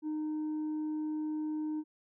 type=tone with tanh clipping; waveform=sine; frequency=307.4 Hz; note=D#4; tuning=21 cents flat; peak=-33 dBFS; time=0.02-1.84 s; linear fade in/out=50 ms; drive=2 dB; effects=none